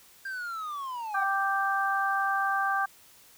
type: linear sweep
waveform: triangle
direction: down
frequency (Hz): 1600 to 735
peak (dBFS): -31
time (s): 0.25-1.24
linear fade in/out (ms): 5
type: harmonic tone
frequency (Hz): 392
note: G4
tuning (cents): 0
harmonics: 2 / 3 / 4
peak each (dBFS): -29 / -29 / -29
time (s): 1.14-2.86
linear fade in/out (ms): 10
effects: white hiss -56 dBFS RMS until 3.37 s